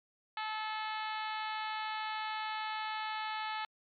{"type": "harmonic tone", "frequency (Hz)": 433.5, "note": "A4", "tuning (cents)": -26, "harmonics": [2, 3, 4, 5, 6, 7, 8, 9, 10], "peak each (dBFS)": [-38, -42, -44, -46, -48, -49, -50, -51, -52], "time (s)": [0.37, 3.65], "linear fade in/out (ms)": 2, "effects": ["MP3 96 kbps"]}